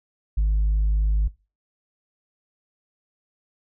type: tone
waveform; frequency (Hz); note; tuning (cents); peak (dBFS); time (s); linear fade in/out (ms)
sine; 51.91; G#1; 0; -15; 0.37-1.28; 10
effects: noise-tail reverb RT60 0.3 s tail -22 dB re dry + tanh soft clip ceiling -16 dBFS